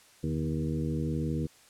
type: harmonic tone with a mistuned harmonic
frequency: 79.2 Hz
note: D#2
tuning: 31 cents sharp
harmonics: 1 / 2 / 3 / 4 / 5 / 6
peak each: -36 / -31 / -35 / -36 / -42 / -41 dBFS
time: 0.23-1.47 s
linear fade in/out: 10 ms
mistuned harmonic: 2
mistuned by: -72 cents
effects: white hiss -58 dBFS RMS until 1.69 s + low-pass 10000 Hz 12 dB/octave